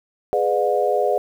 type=chord; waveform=sine; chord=G# diminished seventh; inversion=none; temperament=just; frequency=415.3 / 498.4 / 598 / 717.6 Hz; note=G#4 / B4 / D5 / F5; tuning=0 / +16 / +31 / +47 cents; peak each=-22 dBFS; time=0.33-1.18 s; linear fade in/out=0 ms; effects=8-bit